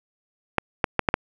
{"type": "clicks", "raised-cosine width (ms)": 0.5, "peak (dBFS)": -3, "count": 5, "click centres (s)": [0.583, 0.842, 0.993, 1.088, 1.141], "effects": []}